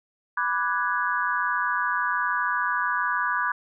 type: chord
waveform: sine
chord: G# half-diminished seventh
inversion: first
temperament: equal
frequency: 987.8 / 1174.7 / 1480 / 1661.2 Hz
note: B5 / D6 / F#6 / G#6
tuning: 0 / 0 / 0 / 0 cents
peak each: -28 dBFS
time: 0.37-3.52 s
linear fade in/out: 5 ms
effects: none